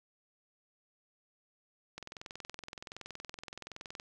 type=click train; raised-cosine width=0.2 ms; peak=-26 dBFS; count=44; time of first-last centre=1.98-3.999 s; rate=21.3 Hz; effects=none